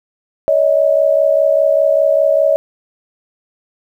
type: tone pair together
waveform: sine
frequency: 566 / 631 Hz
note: C#5 / D#5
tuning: +36 / +24 cents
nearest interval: major second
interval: 188 cents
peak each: -12 dBFS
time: 0.48-2.56 s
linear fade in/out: 0 ms
effects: 8-bit